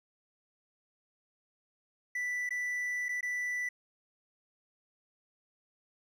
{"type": "tone with dropouts", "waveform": "triangle", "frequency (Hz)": 1975.5, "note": "B6", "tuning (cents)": 0, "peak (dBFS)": -30, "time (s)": [2.15, 3.69], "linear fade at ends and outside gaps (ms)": 5, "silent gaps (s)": [[2.492, 2.506], [3.085, 3.09], [3.209, 3.228]], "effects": []}